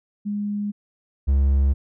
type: tone pair in turn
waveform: sine / triangle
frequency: 205.8 / 68.68 Hz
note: G#3 / C#2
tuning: -16 / -15 cents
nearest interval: octave + perfect fifth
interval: 1899 cents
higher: first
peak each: -23 / -13 dBFS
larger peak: second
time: 0.25-0.72 / 1.27-1.74 s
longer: neither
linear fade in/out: 20 ms
effects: none